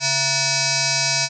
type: tone with frequency modulation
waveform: sine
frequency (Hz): 139.4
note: C#3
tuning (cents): +10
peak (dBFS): -17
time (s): 0-1.29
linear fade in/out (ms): 50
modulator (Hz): 809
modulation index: 7.8
effects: none